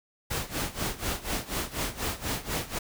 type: noise with tremolo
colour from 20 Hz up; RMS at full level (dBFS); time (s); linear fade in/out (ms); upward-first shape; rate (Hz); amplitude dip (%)
pink; -29; 0.3-2.79; 10; sine; 4.1; 85
effects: none